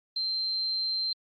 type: tone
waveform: sine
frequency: 4135 Hz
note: C8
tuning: 21 cents flat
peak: -27 dBFS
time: 0.16-1.13 s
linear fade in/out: 5 ms
effects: Opus 32 kbps